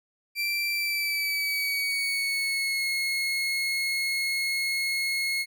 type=tone with pitch glide; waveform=30% pulse; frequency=2349 to 2167 Hz; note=D7 to C#7; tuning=0 to -40 cents; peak=-23 dBFS; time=0.35-5.46 s; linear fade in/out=50 ms; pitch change=-140 cents; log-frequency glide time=0.71-2.86 s; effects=none